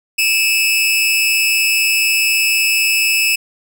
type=tone with amplitude modulation; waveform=sawtooth; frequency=2605 Hz; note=E7; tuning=21 cents flat; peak=-6 dBFS; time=0.18-3.36 s; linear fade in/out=10 ms; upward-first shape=sine; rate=224 Hz; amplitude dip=65%; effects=none